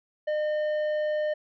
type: tone with tanh clipping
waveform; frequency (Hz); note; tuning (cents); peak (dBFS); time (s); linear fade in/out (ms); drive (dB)
sine; 607; D#5; -43; -26; 0.27-1.34; 10; 8
effects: none